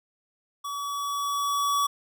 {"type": "tone with level ramp", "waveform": "square", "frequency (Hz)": 1138, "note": "C#6", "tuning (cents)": 45, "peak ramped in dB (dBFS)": [-32, -22], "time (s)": [0.64, 1.87], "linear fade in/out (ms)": 10, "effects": []}